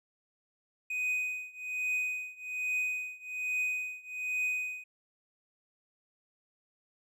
triangle tone with tremolo, 2498 Hz, D#7, 6 cents sharp, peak -26 dBFS, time 0.9-4.84 s, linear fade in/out 5 ms, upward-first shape triangle, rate 1.2 Hz, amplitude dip 95%, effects none

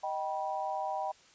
sine chord, Eb augmented, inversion none, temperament just, 622.3 / 777.8 / 972.3 Hz, Eb5 / G5 / B5, 0 / -14 / -27 cents, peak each -38 / -34 / -38 dBFS, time 0.03-1.12 s, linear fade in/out 10 ms, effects white hiss -60 dBFS RMS until 1.34 s + resampled to 16000 Hz

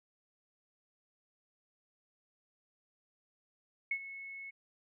sine tone with ADSR envelope, 2194 Hz, C#7, 18 cents flat, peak -29 dBFS, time 3.91-4.51 s, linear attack 4 ms, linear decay 67 ms, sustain -14 dB, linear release 17 ms, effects none

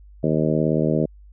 harmonic tone, 77.78 Hz, D#2, in tune, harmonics 2 / 3 / 4 / 5 / 6 / 7 / 8, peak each -22 / -24 / -25 / -26 / -27 / -27 / -28 dBFS, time 0.23-1.06 s, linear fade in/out 10 ms, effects added 50 Hz sine -43 dBFS peak until 1.32 s

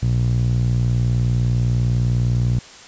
sawtooth tone with band-pass filter, 59.9 Hz, A#1, 48 cents sharp, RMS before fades -18 dBFS, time 0.02-2.59 s, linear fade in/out 5 ms, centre 120 Hz, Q 2.9, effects white hiss -41 dBFS RMS until 2.87 s + resampled to 16000 Hz

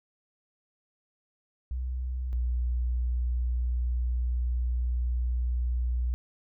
sine tone pair in turn, 63 / 60.85 Hz, B1 / B1, +35 / -25 cents, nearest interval minor second, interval 60 cents, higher first, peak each -29 / -25 dBFS, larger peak second, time 1.71-2.33 / 2.33-6.14 s, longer second, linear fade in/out 0 ms, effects none

